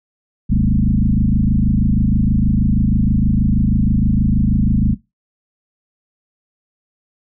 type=tone with frequency modulation; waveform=sine; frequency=127.1 Hz; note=C3; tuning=50 cents flat; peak=-11 dBFS; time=0.49-4.95 s; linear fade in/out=20 ms; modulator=26.3 Hz; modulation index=4.1; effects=noise-tail reverb RT60 0.2 s tail -18 dB re dry